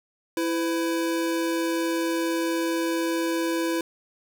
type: tone pair together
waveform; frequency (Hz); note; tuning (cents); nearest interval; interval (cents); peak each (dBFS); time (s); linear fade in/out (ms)
square; 331.5 / 507; E4 / B4; +10 / +45; perfect fifth; 735; -25 / -31; 0.37-3.81; 2
effects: none